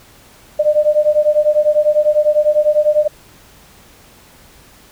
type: beating tone pair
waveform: sine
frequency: 597 / 607 Hz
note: D5 / D#5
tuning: +28 / -43 cents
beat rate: 10 Hz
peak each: -13 dBFS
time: 0.59-3.08 s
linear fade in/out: 10 ms
effects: pink hiss -45 dBFS RMS until 4.91 s